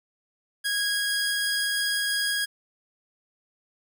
30% pulse tone pair together, 1646 / 4941 Hz, G#6 / D#8, -16 / -13 cents, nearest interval octave + perfect fifth, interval 1903 cents, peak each -23 / -26 dBFS, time 0.64-2.46 s, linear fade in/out 20 ms, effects none

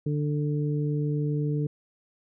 harmonic tone, 147.9 Hz, D3, 13 cents sharp, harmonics 1 / 2 / 3, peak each -25 / -32 / -34 dBFS, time 0.06-1.67 s, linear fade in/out 5 ms, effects none

